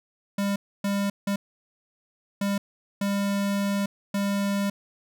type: tone bursts at uneven times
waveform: square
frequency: 200.1 Hz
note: G3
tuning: 36 cents sharp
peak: -24 dBFS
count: 6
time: 0.38-0.56 / 0.84-1.1 / 1.27-1.36 / 2.41-2.58 / 3.01-3.86 / 4.14-4.7 s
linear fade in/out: 5 ms
effects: none